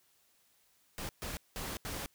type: noise bursts at uneven times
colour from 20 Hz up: pink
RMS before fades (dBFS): -40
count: 4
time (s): 0.98-1.09 / 1.22-1.37 / 1.56-1.77 / 1.85-2.06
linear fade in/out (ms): 0
effects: white hiss -70 dBFS RMS until 2.14 s